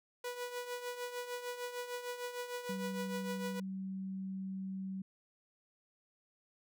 sawtooth tone with tremolo, 490 Hz, B4, 14 cents flat, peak -33 dBFS, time 0.24-3.6 s, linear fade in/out 5 ms, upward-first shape triangle, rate 6.6 Hz, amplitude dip 70%
sine tone, 191 Hz, G3, 45 cents flat, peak -38 dBFS, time 2.69-5.02 s, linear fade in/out 5 ms
effects none

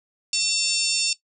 harmonic tone with a mistuned harmonic, 901 Hz, A5, 41 cents sharp, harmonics 3 / 4 / 5 / 6 / 7 / 8 / 9 / 10, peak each -29 / -32 / -27 / -26 / -36 / -27 / -30 / -38 dBFS, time 0.33-1.13 s, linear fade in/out 2 ms, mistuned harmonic 8, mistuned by -20 cents, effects noise-tail reverb RT60 0.1 s tail -17 dB re dry

